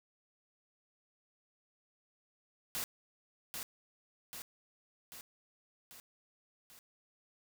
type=noise with echo; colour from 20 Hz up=white; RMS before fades=-38 dBFS; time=2.75-2.84 s; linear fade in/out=0 ms; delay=790 ms; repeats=5; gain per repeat=-4 dB; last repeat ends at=6.79 s; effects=none